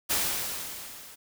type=noise with level ramp; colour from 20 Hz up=white; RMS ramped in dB=-25 to -48 dBFS; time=0.09-1.16 s; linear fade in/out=20 ms; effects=none